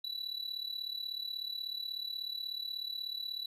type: tone with amplitude modulation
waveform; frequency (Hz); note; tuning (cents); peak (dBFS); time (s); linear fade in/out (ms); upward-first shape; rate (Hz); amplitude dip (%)
triangle; 3948; B7; -1; -32; 0.04-3.46; 5; sine; 36.4; 80
effects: resampled to 32000 Hz